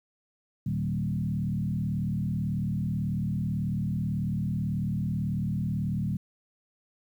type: tone with frequency modulation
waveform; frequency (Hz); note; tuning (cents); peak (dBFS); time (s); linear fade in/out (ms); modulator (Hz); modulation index
sine; 156.8; D#3; +14; -26; 0.66-6.17; 5; 38.2; 1.5
effects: 10-bit